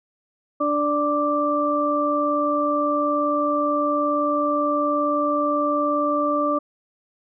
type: harmonic tone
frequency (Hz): 293.7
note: D4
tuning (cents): 0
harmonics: 1 / 2 / 4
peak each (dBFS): -24 / -23 / -22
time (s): 0.6-6.59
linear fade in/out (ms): 10
effects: none